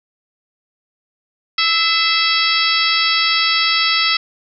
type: harmonic tone with a mistuned harmonic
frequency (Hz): 656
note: E5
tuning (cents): -9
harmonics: 2 / 3 / 4 / 5 / 6 / 7 / 8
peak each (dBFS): -21 / -21 / -21 / -21 / -21 / -21 / -21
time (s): 1.58-4.17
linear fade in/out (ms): 5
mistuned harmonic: 3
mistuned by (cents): +50
effects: none